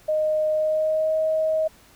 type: tone with pitch glide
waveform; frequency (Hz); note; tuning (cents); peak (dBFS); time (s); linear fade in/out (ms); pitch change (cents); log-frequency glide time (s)
sine; 618 to 631.4; D#5 to D#5; -12 to +25; -19; 0.08-1.68; 10; +37; 0.52-1.17
effects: pink hiss -53 dBFS RMS until 1.95 s